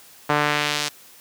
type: tone with band-pass filter sweep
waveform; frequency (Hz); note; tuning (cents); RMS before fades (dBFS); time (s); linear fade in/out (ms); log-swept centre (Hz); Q
sawtooth; 148; D3; +14; -22; 0.29-0.89; 10; 1100 to 5500; 0.95
effects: white hiss -48 dBFS RMS until 1.2 s + high-pass 80 Hz 12 dB/octave